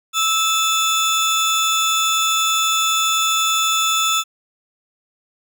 30% pulse tone pair together, 1311 / 3500 Hz, E6 / A7, -10 / -10 cents, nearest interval octave + perfect fourth, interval 1700 cents, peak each -16 dBFS, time 0.13-4.24 s, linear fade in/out 50 ms, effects none

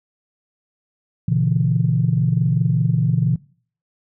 sine tone cluster, 119.6 / 140.6 / 165.3 Hz, A#2 / C#3 / E3, +45 / +25 / +5 cents, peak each -19 dBFS, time 1.28-3.36 s, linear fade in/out 5 ms, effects noise-tail reverb RT60 0.5 s tail -22 dB re dry + tanh soft clip ceiling -5 dBFS

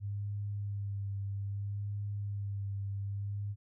sine tone with vibrato, 100.7 Hz, G2, 47 cents sharp, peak -34 dBFS, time 0-3.56 s, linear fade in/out 50 ms, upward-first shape sine, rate 0.62 Hz, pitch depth 25 cents each way, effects none

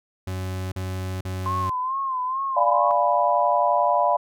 40% pulse tone bursts, 93.3 Hz, F#2, 15 cents sharp, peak -26 dBFS, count 3, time 0.27-1.7 s, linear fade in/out 5 ms, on 450 ms, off 40 ms
sine tone with vibrato, 1046.5 Hz, C6, in tune, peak -23 dBFS, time 1.46-2.91 s, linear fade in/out 0 ms, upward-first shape sine, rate 2.3 Hz, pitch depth 76 cents each way
sine chord, D diminished seventh, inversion none, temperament equal, 587.3 / 698.5 / 830.6 / 987.8 Hz, D5 / F5 / Ab5 / Cb6, 0 / 0 / 0 / 0 cents, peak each -23 / -22 / -26 / -21 dBFS, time 2.56-4.17 s, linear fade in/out 10 ms
effects none

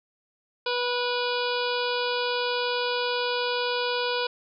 harmonic tone, 489.3 Hz, B4, 16 cents flat, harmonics 1 / 2 / 3 / 5 / 6 / 7 / 8 / 9 / 10, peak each -28 / -31 / -33 / -35 / -36 / -36 / -37 / -38 / -38 dBFS, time 0.66-4.27 s, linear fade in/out 5 ms, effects none

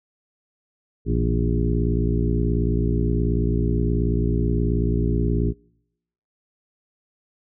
harmonic tone with a mistuned harmonic, 58.6 Hz, A#1, 10 cents sharp, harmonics 1 / 2 / 3 / 4 / 5 / 6 / 7, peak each -22 / -25 / -27 / -28 / -29 / -30 / -30 dBFS, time 1.05-5.54 s, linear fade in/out 50 ms, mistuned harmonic 3, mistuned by -88 cents, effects noise-tail reverb RT60 0.8 s tail -26 dB re dry

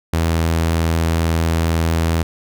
sawtooth tone, 82.2 Hz, E2, 4 cents flat, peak -11 dBFS, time 0.13-2.23 s, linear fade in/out 5 ms, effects none

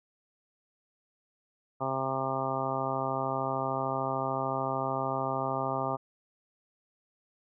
harmonic tone, 133.4 Hz, C3, 34 cents sharp, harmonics 1 / 2 / 3 / 4 / 5 / 6 / 7 / 8 / 9, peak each -38 / -39 / -39 / -38 / -35 / -36 / -37 / -40 / -36 dBFS, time 1.8-5.97 s, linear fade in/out 20 ms, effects none

